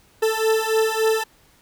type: beating tone pair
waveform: 40% pulse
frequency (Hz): 439.9 / 443.4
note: A4 / A4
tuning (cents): 0 / +13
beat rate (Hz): 3.5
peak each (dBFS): -20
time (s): 0.22-1.24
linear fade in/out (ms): 10
effects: pink hiss -56 dBFS RMS until 1.61 s